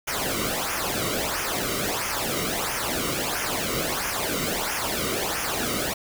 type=noise with flanger; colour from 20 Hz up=pink; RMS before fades=-27 dBFS; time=0.07-5.94 s; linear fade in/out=10 ms; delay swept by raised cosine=0.24 to 1.2 ms; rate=1.5 Hz; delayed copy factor=-0.75; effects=none